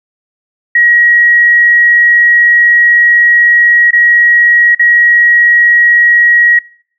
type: tone with dropouts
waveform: sine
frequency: 1902 Hz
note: A#6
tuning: 34 cents sharp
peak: -4 dBFS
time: 0.75-6.59 s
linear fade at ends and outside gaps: 5 ms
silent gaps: 3.908-3.93 / 4.749-4.794 s
effects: noise-tail reverb RT60 0.6 s tail -24 dB re dry